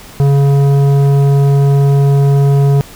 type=tone with tanh clipping; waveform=triangle; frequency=140 Hz; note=C#3; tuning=18 cents sharp; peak=-8 dBFS; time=0.2-2.81 s; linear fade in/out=0 ms; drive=16 dB; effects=pink hiss -35 dBFS RMS until 2.95 s